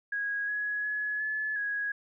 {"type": "tone with pitch steps", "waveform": "sine", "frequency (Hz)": [1650, 1678, 1694, 1721, 1660], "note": ["G#6", "G#6", "G#6", "A6", "G#6"], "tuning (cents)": [-12, 17, 34, -39, -1], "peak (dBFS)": -29, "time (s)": [0.12, 1.92], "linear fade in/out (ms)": 5, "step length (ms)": 360, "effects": []}